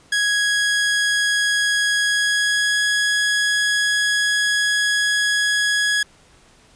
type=tone with pitch glide; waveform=sawtooth; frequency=1661.2 to 1671.8 Hz; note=G#6 to G#6; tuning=0 to +11 cents; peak=-13 dBFS; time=0.12-6.03 s; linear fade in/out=5 ms; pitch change=+11 cents; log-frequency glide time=2.01-2.83 s; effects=pink hiss -52 dBFS RMS until 6.75 s + resampled to 22050 Hz